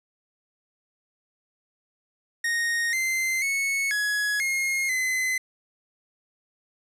45% pulse tone with pitch steps, 1861 / 2077 / 2204 / 1680 / 2144 / 2038 Hz, A#6 / C7 / C#7 / G#6 / C7 / C7, -3 / -13 / -11 / +19 / +42 / -46 cents, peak -23 dBFS, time 2.44-5.38 s, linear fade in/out 5 ms, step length 490 ms, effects low-pass 12000 Hz 12 dB/octave

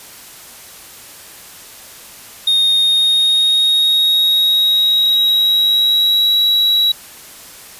triangle tone with pitch glide, 3700 to 3886 Hz, A#7 to B7, -14 to -29 cents, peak -9 dBFS, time 2.47-6.92 s, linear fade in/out 5 ms, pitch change +85 cents, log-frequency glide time 2.8-6.36 s, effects white hiss -37 dBFS RMS until 7.79 s + resampled to 32000 Hz

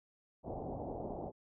white low-pass noise, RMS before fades -42 dBFS, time 0.43-1.32 s, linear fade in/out 50 ms, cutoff 790 Hz, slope 48 dB/octave, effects none

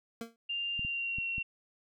25% pulse tone with exponential decay, 230 Hz, A#3, 23 cents flat, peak -31 dBFS, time 0.21-0.36 s, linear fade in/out 2 ms, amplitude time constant 32 ms
sine tone with pitch glide, 2794 to 2733 Hz, F7 to F7, 0 to -38 cents, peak -32 dBFS, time 0.49-1.43 s, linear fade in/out 10 ms, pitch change -38 cents, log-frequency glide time 0.75-1.25 s
clicks, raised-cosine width 5 ms, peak -30 dBFS, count 4, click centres 0.794 / 0.849 / 1.185 / 1.382 s
effects none

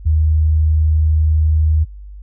sine tone, 78 Hz, D#2, 5 cents sharp, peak -10 dBFS, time 0.05-1.85 s, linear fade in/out 20 ms, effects added 50 Hz sine -31 dBFS peak until 2.22 s

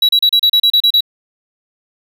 triangle tone bursts, 3900 Hz, B7, 23 cents flat, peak -6 dBFS, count 10, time 0.02-1.007 s, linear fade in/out 5 ms, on 69 ms, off 33 ms, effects none

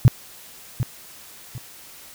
sine tone with echo, 123.1 Hz, B2, 5 cents flat, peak -7 dBFS, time 0.05-0.08 s, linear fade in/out 0 ms, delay 750 ms, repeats 2, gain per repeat -11 dB, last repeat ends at 1.58 s, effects white hiss -44 dBFS RMS until 2.14 s

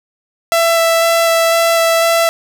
sawtooth tone with vibrato, 665 Hz, E5, 15 cents sharp, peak -6 dBFS, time 0.52-2.29 s, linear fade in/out 0 ms, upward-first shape square, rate 2 Hz, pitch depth 8 cents each way, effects none

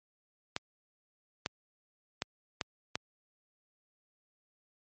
clicks, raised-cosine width 0.2 ms, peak -14 dBFS, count 5, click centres 0.564 / 1.461 / 2.221 / 2.612 / 2.955 s, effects high-pass 80 Hz 12 dB/octave + MP3 32 kbps

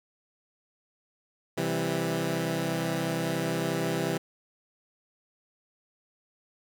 15% pulse chord, C major, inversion none, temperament equal, 130.81 / 164.81 / 196 Hz, C3 / E3 / G3, 0 / 0 / 0 cents, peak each -27 / -23 / -28 dBFS, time 1.57-4.18 s, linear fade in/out 10 ms, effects none

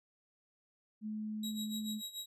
sine tone, 214.6 Hz, A3, 43 cents flat, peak -37 dBFS, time 1.01-2.02 s, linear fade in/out 50 ms
sawtooth tone with tremolo, 3837 Hz, A#7, 49 cents sharp, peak -36 dBFS, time 1.43-2.26 s, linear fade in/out 5 ms, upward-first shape sine, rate 6.9 Hz, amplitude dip 80%
effects resampled to 32000 Hz

